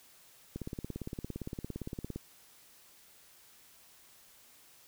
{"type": "click train", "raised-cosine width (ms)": 3, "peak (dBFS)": -25, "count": 29, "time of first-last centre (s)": [0.56, 2.16], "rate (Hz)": 17.5, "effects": ["white hiss -60 dBFS RMS until 4.87 s"]}